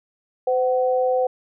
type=tone pair together; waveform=sine; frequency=511.4 / 750 Hz; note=C5 / F#5; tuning=-40 / +23 cents; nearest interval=perfect fifth; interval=663 cents; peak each=-18 / -23 dBFS; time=0.47-1.27 s; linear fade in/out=5 ms; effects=none

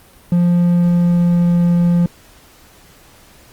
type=tone with pitch glide; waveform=triangle; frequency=174.61 to 173.3 Hz; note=F3 to F3; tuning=0 to -13 cents; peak=-8 dBFS; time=0.32-2.06 s; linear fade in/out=2 ms; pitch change=-13 cents; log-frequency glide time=0.56-1.61 s; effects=pink hiss -46 dBFS RMS until 3.52 s + Opus 32 kbps

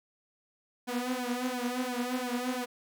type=tone with flanger; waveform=sawtooth; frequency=248.6 Hz; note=B3; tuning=12 cents sharp; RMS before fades=-33 dBFS; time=0.87-2.66 s; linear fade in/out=20 ms; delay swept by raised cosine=1.2 to 5.7 ms; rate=2.9 Hz; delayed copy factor=+0.95; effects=none

